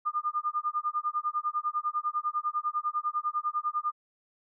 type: tone with tremolo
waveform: sine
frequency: 1211 Hz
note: D#6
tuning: 47 cents flat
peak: -24 dBFS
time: 0.05-3.92 s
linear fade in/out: 20 ms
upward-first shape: sine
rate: 10 Hz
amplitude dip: 100%
effects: none